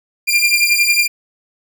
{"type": "beating tone pair", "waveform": "sawtooth", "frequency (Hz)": [2388, 2399], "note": ["D7", "D7"], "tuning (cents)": [28, 36], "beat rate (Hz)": 11, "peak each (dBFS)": -11, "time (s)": [0.27, 1.08], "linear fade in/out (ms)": 20, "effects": []}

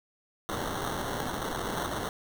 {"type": "noise with sample-and-hold", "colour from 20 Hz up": "white", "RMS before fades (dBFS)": -33, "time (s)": [0.49, 2.09], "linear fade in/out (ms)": 0, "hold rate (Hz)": 2450, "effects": []}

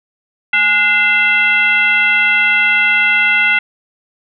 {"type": "tone with frequency modulation", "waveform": "sine", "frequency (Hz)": 2068, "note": "C7", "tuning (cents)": -21, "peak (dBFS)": -9, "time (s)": [0.53, 3.59], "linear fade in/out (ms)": 5, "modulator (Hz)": 616, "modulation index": 1.2, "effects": []}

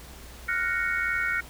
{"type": "chord", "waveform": "sine", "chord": "Gb major seventh", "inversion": "third", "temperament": "equal", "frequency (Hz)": [1396.9, 1480, 1864.7, 2217], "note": ["F6", "Gb6", "Bb6", "Db7"], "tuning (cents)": [0, 0, 0, 0], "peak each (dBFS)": -30, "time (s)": [0.48, 1.41], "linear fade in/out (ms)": 10, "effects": ["added 60 Hz sine -45 dBFS peak until 1.49 s", "pink hiss -47 dBFS RMS until 1.49 s"]}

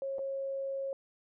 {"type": "tone with dropouts", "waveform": "sine", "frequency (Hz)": 544, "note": "C#5", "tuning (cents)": -33, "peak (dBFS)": -33, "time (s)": [0.02, 0.93], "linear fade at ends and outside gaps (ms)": 1, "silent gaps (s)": [0.184, 0.191], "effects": []}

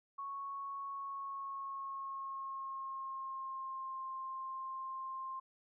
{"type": "tone with pitch glide", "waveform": "sine", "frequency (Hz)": [1106, 1056.1], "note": ["C#6", "C6"], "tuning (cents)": [-4, 16], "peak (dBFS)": -40, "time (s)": [0.18, 5.4], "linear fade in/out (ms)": 10, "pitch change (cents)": -80, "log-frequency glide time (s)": [0.89, 4.06], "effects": []}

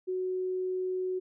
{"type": "tone", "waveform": "sine", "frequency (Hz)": 370, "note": "F#4", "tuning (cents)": 0, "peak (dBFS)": -29, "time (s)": [0.07, 1.2], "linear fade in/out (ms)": 20, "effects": []}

